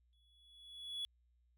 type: tone with exponential growth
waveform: triangle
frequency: 3389 Hz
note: G#7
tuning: 34 cents sharp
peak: -36 dBFS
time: 0.13-1.05 s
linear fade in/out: 0 ms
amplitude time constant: 200 ms
effects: added 60 Hz sine -70 dBFS peak until 1.57 s